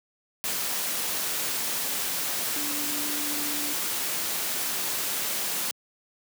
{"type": "tone in noise", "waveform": "sine", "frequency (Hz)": 293.7, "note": "D4", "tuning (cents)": 0, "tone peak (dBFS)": -36, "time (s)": [2.56, 3.73], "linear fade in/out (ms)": 0, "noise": "white", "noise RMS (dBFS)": -29, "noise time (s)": [0.44, 5.71], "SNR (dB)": -10, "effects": ["high-pass 150 Hz 12 dB/octave"]}